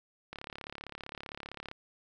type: click train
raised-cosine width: 0.3 ms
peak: -25 dBFS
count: 50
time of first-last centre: 0.33-1.714 s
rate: 35.4 Hz
effects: none